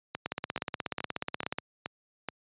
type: two click trains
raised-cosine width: 0.3 ms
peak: -17 / -15 dBFS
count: 6 / 23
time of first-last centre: 0.15-2.287 / 0.26-1.585 s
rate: 2.34 / 16.6 Hz
effects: high-pass 100 Hz 12 dB/octave + resampled to 8000 Hz